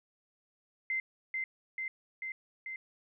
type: tone with echo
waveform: sine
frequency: 2077 Hz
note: C7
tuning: 13 cents flat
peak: -30 dBFS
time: 0.9-1 s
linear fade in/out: 2 ms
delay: 440 ms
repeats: 4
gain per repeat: -2 dB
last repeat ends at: 2.76 s
effects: none